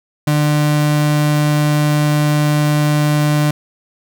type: tone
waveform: 35% pulse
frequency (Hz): 149.1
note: D3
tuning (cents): +27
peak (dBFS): -10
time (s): 0.27-3.51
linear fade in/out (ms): 5
effects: none